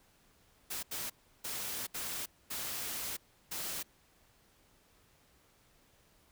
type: noise bursts at uneven times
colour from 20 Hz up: white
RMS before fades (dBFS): -39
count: 6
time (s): 0.7-0.83 / 0.91-1.1 / 1.44-1.87 / 1.94-2.26 / 2.5-3.17 / 3.51-3.83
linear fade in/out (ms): 10
effects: pink hiss -67 dBFS RMS until 6.31 s